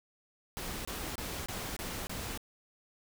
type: noise bursts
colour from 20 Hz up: pink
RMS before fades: -39 dBFS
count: 6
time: 0.57-2.375 s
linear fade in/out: 0 ms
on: 280 ms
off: 25 ms
effects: none